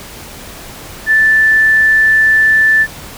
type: tone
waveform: sine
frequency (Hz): 1760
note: A6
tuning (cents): 0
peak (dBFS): -6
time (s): 1.06-2.87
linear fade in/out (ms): 50
effects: pink hiss -31 dBFS RMS until 3.17 s